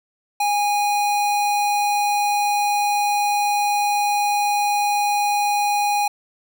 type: tone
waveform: square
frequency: 822 Hz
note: G#5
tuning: 18 cents flat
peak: -18 dBFS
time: 0.4-6.08 s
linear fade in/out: 5 ms
effects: none